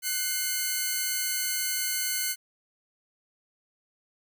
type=tone pair together; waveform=5% pulse; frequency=1496.8 / 2121 Hz; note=F#6 / C7; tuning=+20 / +23 cents; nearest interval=tritone; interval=603 cents; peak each=-19 dBFS; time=0.02-2.36 s; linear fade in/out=50 ms; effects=none